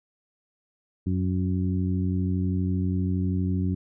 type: harmonic tone with a mistuned harmonic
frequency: 92.5 Hz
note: F#2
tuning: in tune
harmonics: 1 / 2 / 3 / 4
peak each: -25 / -27 / -31 / -39 dBFS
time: 1.06-3.75 s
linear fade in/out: 10 ms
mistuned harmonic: 4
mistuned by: -18 cents
effects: none